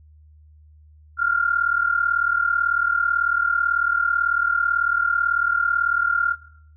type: tone pair together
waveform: sine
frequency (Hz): 1383 / 1421.1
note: F6 / F6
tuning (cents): -17 / +30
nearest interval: unison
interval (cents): 47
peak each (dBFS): -19 / -21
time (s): 1.17-6.36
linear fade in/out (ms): 50
effects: noise-tail reverb RT60 0.6 s tail -19 dB re dry + added 76 Hz sine -47 dBFS peak until 6.76 s